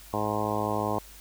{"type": "harmonic tone", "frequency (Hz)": 105.6, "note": "G#2", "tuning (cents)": 29, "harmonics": [1, 2, 3, 4, 5, 6, 7, 8, 9, 10], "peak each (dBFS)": [-35, -35, -35, -35, -35, -35, -35, -35, -35, -35], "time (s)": [0.13, 0.99], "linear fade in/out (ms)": 5, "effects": ["added 50 Hz sine -50 dBFS peak until 1.2 s", "white hiss -50 dBFS RMS until 1.2 s"]}